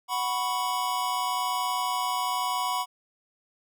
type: chord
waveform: square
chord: F# suspended fourth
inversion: none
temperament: equal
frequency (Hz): 740 / 987.8 / 1108.7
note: F#5 / B5 / C#6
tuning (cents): 0 / 0 / 0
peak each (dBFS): -33 / -29 / -33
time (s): 0.08-2.86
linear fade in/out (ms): 50
effects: none